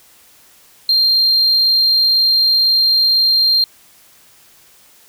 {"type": "tone", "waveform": "sine", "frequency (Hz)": 4186, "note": "C8", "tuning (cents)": 0, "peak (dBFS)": -8, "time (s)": [0.89, 3.64], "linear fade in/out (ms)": 2, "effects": ["tanh soft clip ceiling -8 dBFS", "white hiss -48 dBFS RMS until 5.08 s"]}